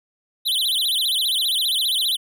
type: tone with vibrato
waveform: square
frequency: 3497 Hz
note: A7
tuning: 11 cents flat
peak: -19 dBFS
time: 0.45-2.17 s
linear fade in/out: 20 ms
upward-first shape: sine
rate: 15 Hz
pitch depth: 260 cents each way
effects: none